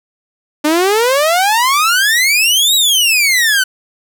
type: exponential two-way sweep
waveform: sawtooth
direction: up then down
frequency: 293.1 to 3909 to 1484 Hz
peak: -6 dBFS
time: 0.64-3.64 s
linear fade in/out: 10 ms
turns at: 2.75 s
effects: none